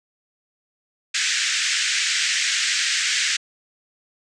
pink band-pass noise, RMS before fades -22 dBFS, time 1.14-3.37 s, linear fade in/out 10 ms, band 1600 to 7900 Hz, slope 48 dB/octave, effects resampled to 22050 Hz

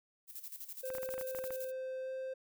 violet noise with tremolo, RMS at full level -45 dBFS, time 0.27-1.72 s, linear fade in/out 50 ms, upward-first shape square, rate 12 Hz, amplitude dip 70%
triangle tone with pitch glide, 520 to 523.6 Hz, C5 to C5, -11 to +1 cents, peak -36 dBFS, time 0.83-2.34 s, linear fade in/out 10 ms, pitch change +12 cents, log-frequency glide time 2.02-2.1 s
clicks, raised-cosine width 0.5 ms, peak -31 dBFS, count 12, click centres 0.903 / 0.951 / 0.983 / 1.031 / 1.09 / 1.14 / 1.18 / 1.212 / 1.349 / 1.388 / 1.441 / 1.506 s
effects none

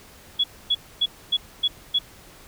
sine tone bursts, 3374 Hz, G#7, 27 cents sharp, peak -17 dBFS, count 6, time 0.39-1.99 s, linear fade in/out 10 ms, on 50 ms, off 260 ms, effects pink hiss -48 dBFS RMS until 2.47 s

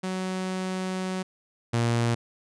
sawtooth tone pair in turn, 186.5 / 117.49 Hz, F#3 / A#2, +14 / +14 cents, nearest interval minor sixth, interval 800 cents, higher first, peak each -24 / -18 dBFS, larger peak second, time 0.03-1.23 / 1.73-2.15 s, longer first, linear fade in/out 10 ms, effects resampled to 22050 Hz

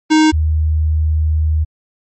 square / sine tone pair in turn, 311.5 / 77.88 Hz, D#4 / D#2, +2 / +2 cents, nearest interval 2 octaves, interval 2400 cents, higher first, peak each -8 / -11 dBFS, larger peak first, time 0.1-0.32 / 0.32-1.65 s, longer second, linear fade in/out 20 ms, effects MP3 32 kbps

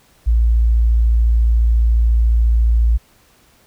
sine tone, 57.1 Hz, A#1, 35 cents flat, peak -10 dBFS, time 0.26-2.98 s, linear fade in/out 20 ms, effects pink hiss -53 dBFS RMS until 3.66 s

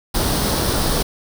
pink noise with comb filter, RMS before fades -19 dBFS, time 0.14-1.03 s, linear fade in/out 10 ms, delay 0.21 ms, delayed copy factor +0.5, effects none

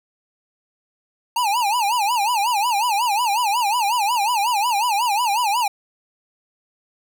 square tone with vibrato, 888 Hz, A5, 16 cents sharp, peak -18 dBFS, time 1.36-5.68 s, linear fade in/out 5 ms, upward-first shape sine, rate 5.5 Hz, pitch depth 200 cents each way, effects none

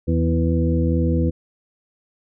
harmonic tone with a mistuned harmonic, 82.41 Hz, E2, in tune, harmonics 1 / 2 / 3 / 4 / 6, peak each -19 / -22 / -24 / -25 / -27 dBFS, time 0.07-1.31 s, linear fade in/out 20 ms, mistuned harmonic 2, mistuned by -25 cents, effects none

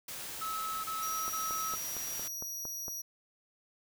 white noise, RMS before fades -42 dBFS, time 0.08-2.28 s, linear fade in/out 5 ms
triangle tone bursts, 1296 Hz, E6, 30 cents flat, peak -33 dBFS, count 3, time 0.41-1.756 s, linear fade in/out 10 ms, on 430 ms, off 28 ms
sawtooth tone, 5770 Hz, F#8, 44 cents flat, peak -35 dBFS, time 1.02-3.02 s, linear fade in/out 10 ms
click train, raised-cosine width 1 ms, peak -30 dBFS, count 8, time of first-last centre 1.28-2.882 s, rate 4.37 Hz
effects none

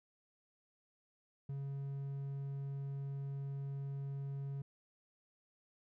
triangle tone, 138.59 Hz, C#3, in tune, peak -37 dBFS, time 1.49-4.62 s, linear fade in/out 5 ms, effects none

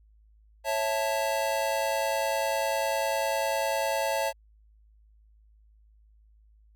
square chord, A major, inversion first, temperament just, 550 / 660 / 880 Hz, C#5 / E5 / A5, -14 / +2 / 0 cents, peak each -31 dBFS, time 0.64-4.33 s, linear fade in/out 50 ms, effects added 53 Hz sine -56 dBFS peak until 6.75 s

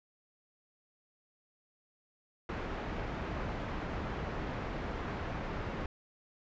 pink low-pass noise, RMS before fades -38 dBFS, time 2.49-5.86 s, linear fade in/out 2 ms, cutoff 1800 Hz, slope 12 dB/octave, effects resampled to 16000 Hz

